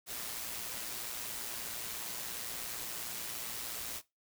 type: noise with amplitude modulation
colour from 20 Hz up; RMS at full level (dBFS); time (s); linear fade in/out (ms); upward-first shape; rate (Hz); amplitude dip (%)
white; -39; 0.06-4.02; 50; sine; 117; 40
effects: noise-tail reverb RT60 0.2 s tail -18 dB re dry